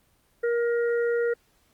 harmonic tone, 471.5 Hz, A#4, 20 cents sharp, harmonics 1 / 3 / 4, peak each -22 / -34 / -37 dBFS, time 0.43-1.34 s, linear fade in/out 10 ms, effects pink hiss -65 dBFS RMS until 1.73 s + Opus 24 kbps

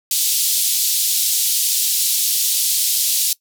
white band-pass noise, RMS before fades -18 dBFS, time 0.11-3.33 s, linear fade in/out 2 ms, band 3400 to 15000 Hz, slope 24 dB/octave, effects noise-tail reverb RT60 0.1 s tail -21 dB re dry

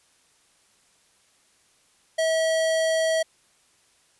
square tone, 645 Hz, E5, 38 cents flat, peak -21 dBFS, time 2.18-3.23 s, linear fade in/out 10 ms, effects white hiss -62 dBFS RMS until 4.19 s + resampled to 24000 Hz

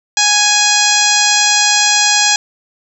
harmonic tone, 830.6 Hz, G#5, in tune, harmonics 1 / 2 / 3 / 4 / 5 / 6 / 7 / 8 / 9, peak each -18 / -18 / -18 / -18 / -18 / -18 / -18 / -18 / -18 dBFS, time 0.17-2.36 s, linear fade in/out 2 ms, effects 7-bit

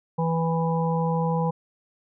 harmonic tone, 164.81 Hz, E3, in tune, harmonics 1 / 3 / 5 / 6, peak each -23 / -28 / -30 / -31 dBFS, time 0.18-1.51 s, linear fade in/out 10 ms, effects none

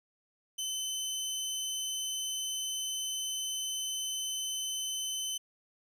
20% pulse tone, 3048 Hz, G7, 49 cents flat, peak -28 dBFS, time 0.58-5.38 s, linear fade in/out 10 ms, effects none

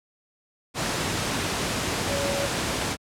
sine tone in noise, 561 Hz, C#5, 21 cents sharp, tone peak -27 dBFS, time 2.07-2.49 s, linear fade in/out 50 ms, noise pink, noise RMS -26 dBFS, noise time 0.74-2.97 s, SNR -4 dB, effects high-pass 80 Hz 12 dB/octave + low-pass 9000 Hz 12 dB/octave

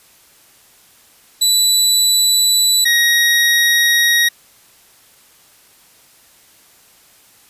25% pulse tone pair in turn, 3961 / 1887.8 Hz, B7 / A#6, +4 / +21 cents, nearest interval octave + minor second, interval 1283 cents, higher first, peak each -7 dBFS, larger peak neither, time 1.41-2.85 / 2.85-4.29 s, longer neither, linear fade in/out 10 ms, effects white hiss -49 dBFS RMS until 7.49 s + resampled to 32000 Hz

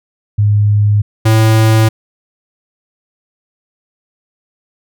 sine / square tone pair in turn, 103.83 / 110.69 Hz, G#2 / A2, 0 / +11 cents, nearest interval minor second, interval 111 cents, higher second, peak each -7 dBFS, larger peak neither, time 0.38-1.02 / 1.25-1.89 s, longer neither, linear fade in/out 10 ms, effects none

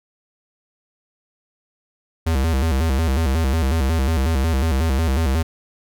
square tone with vibrato, 73.6 Hz, D2, 4 cents sharp, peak -17 dBFS, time 2.26-5.43 s, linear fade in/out 10 ms, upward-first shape square, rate 5.5 Hz, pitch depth 180 cents each way, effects none

